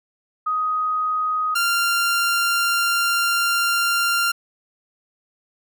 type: tone pair in turn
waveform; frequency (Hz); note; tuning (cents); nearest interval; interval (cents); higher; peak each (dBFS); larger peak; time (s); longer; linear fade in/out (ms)
sine / sawtooth; 1252 / 1388.9; D#6 / F6; +10 / -10; major second; 180; second; -19 / -14; second; 0.46-1.55 / 1.55-4.32; second; 10
effects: none